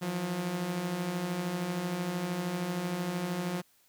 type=beating tone pair; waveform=sawtooth; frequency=165.7 / 178.7 Hz; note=E3 / F3; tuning=+9 / +40 cents; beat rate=13 Hz; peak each=-35 / -28 dBFS; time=0.01-3.62 s; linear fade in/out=20 ms; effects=white hiss -66 dBFS RMS until 3.88 s